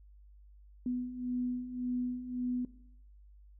sine beating tone pair, 246.9 / 248.7 Hz, B3 / B3, 0 / +12 cents, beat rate 1.8 Hz, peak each -39 / -34 dBFS, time 0.86-2.65 s, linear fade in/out 2 ms, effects noise-tail reverb RT60 0.7 s tail -17 dB re dry + added 50 Hz sine -54 dBFS peak until 3.59 s

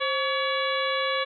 harmonic tone with a mistuned harmonic, 566 Hz, C#5, 36 cents sharp, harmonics 1 / 2 / 3 / 4 / 5 / 6 / 7, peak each -28 / -29 / -32 / -32 / -37 / -33 / -36 dBFS, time 0-1.25 s, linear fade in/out 20 ms, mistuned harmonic 1, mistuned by -110 cents, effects none

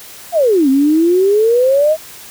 sine exponential two-way sweep, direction down then up, 725 to 262.1 to 643 Hz, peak -8 dBFS, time 0.32-1.97 s, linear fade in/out 50 ms, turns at 0.69 s, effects white hiss -35 dBFS RMS until 2.3 s

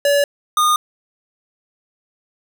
square tone pair in turn, 571 / 1223.3 Hz, D5 / D#6, -49 / -30 cents, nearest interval octave + minor second, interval 1319 cents, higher second, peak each -13 dBFS, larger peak neither, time 0.05-0.24 / 0.57-0.76 s, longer neither, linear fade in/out 2 ms, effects none

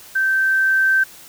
sine tone with level ramp, 1555 Hz, G6, 14 cents flat, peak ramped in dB -15 to -12 dBFS, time 0.15-1.04 s, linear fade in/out 10 ms, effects white hiss -42 dBFS RMS until 1.28 s

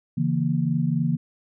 sine chord, A# diminished, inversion first, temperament equal with one note detuned, 141.1 / 164.81 / 233.1 Hz, C#3 / E3 / A#3, +31 / 0 / 0 cents, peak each -25 / -23 / -26 dBFS, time 0.17-1.17 s, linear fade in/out 10 ms, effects none

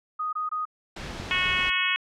sine tone bursts, 1244.5 Hz, D#6, in tune, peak -26 dBFS, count 3, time 0.19-0.654 s, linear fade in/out 10 ms, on 140 ms, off 22 ms
pink noise, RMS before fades -36 dBFS, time 0.96-1.7 s, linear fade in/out 5 ms
click, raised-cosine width 5 ms, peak -23 dBFS, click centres 1.2 s
harmonic tone, 366.4 Hz, F#4, 17 cents flat, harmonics 3 / 4 / 5 / 6 / 7 / 8 / 9, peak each -32 / -33 / -30 / -28 / -27 / -31 / -31 dBFS, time 1.31-1.96 s, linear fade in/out 0 ms
effects low-pass 5000 Hz 12 dB/octave

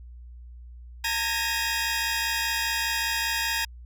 20% pulse tone cluster, 911 / 1638 / 1887 / 2504 Hz, A#5 / G#6 / A#6 / D#7, -40 / -24 / +21 / +10 cents, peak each -26 dBFS, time 1.04-3.65 s, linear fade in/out 5 ms, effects added 60 Hz sine -41 dBFS peak until 3.85 s

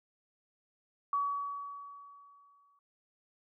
sine tone with exponential decay, 1134 Hz, C#6, 39 cents sharp, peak -27 dBFS, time 1.13-2.79 s, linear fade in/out 2 ms, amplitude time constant 360 ms, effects none

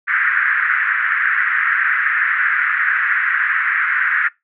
white band-pass noise, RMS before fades -17 dBFS, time 0.07-4.29 s, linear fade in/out 20 ms, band 1400 to 1900 Hz, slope 48 dB/octave, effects noise-tail reverb RT60 0.2 s tail -23 dB re dry

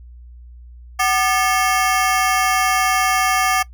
25% pulse ring-modulated tone, 979 Hz, B5, 15 cents flat, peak -8 dBFS, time 0.99-3.63 s, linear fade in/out 10 ms, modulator 227 Hz, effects noise-tail reverb RT60 0.1 s tail -20 dB re dry + added 60 Hz sine -37 dBFS peak until 3.73 s

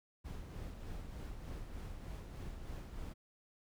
brown noise with tremolo, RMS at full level -44 dBFS, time 0.24-3.14 s, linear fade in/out 20 ms, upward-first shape sine, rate 3.3 Hz, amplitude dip 40%, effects none

